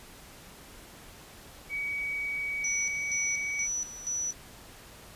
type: tone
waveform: sine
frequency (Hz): 2264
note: C#7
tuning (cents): +36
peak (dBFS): -30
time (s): 1.69-3.68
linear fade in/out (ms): 50
type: tone with tremolo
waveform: sine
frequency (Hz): 5920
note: F#8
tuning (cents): 0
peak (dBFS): -29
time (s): 2.64-4.33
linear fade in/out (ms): 5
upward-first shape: square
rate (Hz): 2.1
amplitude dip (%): 75
effects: pink hiss -50 dBFS RMS until 5.15 s + resampled to 32000 Hz